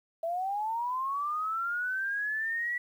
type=linear sweep; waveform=sine; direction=up; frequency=651 to 1956 Hz; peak=-29 dBFS; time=0.23-2.78 s; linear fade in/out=5 ms; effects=10-bit